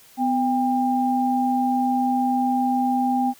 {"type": "tone pair together", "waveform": "sine", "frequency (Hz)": [251.5, 798.5], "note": ["B3", "G5"], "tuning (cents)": [32, 32], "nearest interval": "octave + minor sixth", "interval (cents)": 2000, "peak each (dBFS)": -21, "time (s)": [0.17, 3.34], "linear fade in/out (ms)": 50, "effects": ["white hiss -51 dBFS RMS until 3.39 s"]}